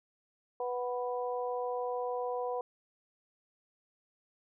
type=harmonic tone; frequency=246.9 Hz; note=B3; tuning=in tune; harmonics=2 / 3 / 4; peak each=-34 / -38 / -40 dBFS; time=0.6-2.61 s; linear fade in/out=2 ms; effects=none